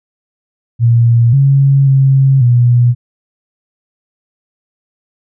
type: tone with pitch steps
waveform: sine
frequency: 117.4 / 137.8 / 135.1 / 121.4 Hz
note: A#2 / C#3 / C#3 / B2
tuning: +13 / -10 / -44 / -29 cents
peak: -5 dBFS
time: 0.79-2.95 s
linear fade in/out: 50 ms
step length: 540 ms
effects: none